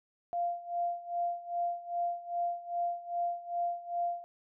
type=tone with tremolo; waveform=sine; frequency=695 Hz; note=F5; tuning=9 cents flat; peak=-28 dBFS; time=0.33-4.24 s; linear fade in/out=0 ms; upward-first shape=sine; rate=2.5 Hz; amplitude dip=85%; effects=none